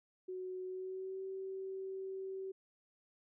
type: tone with pitch glide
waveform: sine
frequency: 370 to 382.8 Hz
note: F#4 to G4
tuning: 0 to -41 cents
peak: -40 dBFS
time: 0.28-2.52 s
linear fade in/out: 10 ms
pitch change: +59 cents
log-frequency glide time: 0.65-1.23 s
effects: none